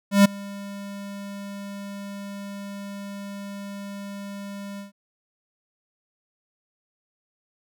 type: tone with ADSR envelope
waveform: square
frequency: 200 Hz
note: G3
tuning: 35 cents sharp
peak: -10 dBFS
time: 0.11-4.92 s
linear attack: 140 ms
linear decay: 10 ms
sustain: -24 dB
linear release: 130 ms
effects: none